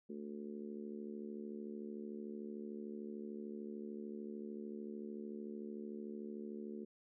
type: harmonic tone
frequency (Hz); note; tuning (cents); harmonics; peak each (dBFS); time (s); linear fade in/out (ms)
73.42; D2; 0; 3 / 4 / 5 / 6 / 7; -46 / -54 / -49 / -53 / -63; 0.09-6.85; 10
effects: none